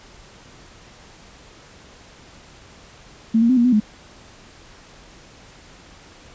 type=tone with pitch steps; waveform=sine; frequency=224.9 / 232.7 / 257.3 / 237.4 / 250.6 / 212.3 Hz; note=A3 / A#3 / C4 / A#3 / B3 / G#3; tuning=+38 / -3 / -29 / +32 / +25 / +38 cents; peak=-12 dBFS; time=3.34-3.802 s; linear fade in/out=10 ms; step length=77 ms; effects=pink hiss -46 dBFS RMS until 6.34 s + resampled to 16000 Hz